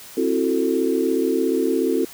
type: chord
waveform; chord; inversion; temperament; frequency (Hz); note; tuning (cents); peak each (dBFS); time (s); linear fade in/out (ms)
sine; F# half-diminished seventh; second; just; 266.4 / 333 / 370 / 444; C4 / E4 / F#4 / A4; +31 / +18 / 0 / +16; -23; 0.17-2.05; 5
effects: white hiss -41 dBFS RMS until 2.13 s